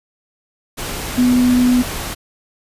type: tone in noise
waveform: sine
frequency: 248.3 Hz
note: B3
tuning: 9 cents sharp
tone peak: -10 dBFS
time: 1.17-1.83 s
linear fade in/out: 20 ms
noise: pink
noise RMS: -25 dBFS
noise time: 0.77-2.15 s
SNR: +12 dB
effects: resampled to 32000 Hz